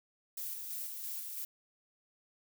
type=noise with tremolo; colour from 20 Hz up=violet; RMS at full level=-40 dBFS; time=0.37-1.45 s; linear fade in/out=5 ms; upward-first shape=square; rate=3 Hz; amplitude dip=30%; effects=none